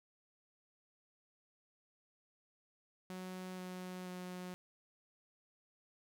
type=tone with pitch steps; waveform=sawtooth; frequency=184.6 / 183.01 / 181.43 Hz; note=F#3 / F#3 / F#3; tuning=-4 / -19 / -34 cents; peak=-40 dBFS; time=3.1-4.54 s; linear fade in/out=0 ms; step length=480 ms; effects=none